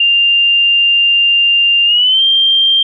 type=tone with pitch glide; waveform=sine; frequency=2794 to 3173 Hz; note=F7 to G7; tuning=0 to +20 cents; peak=-7 dBFS; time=0-2.83 s; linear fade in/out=5 ms; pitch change=+220 cents; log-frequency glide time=1.85-2.23 s; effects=none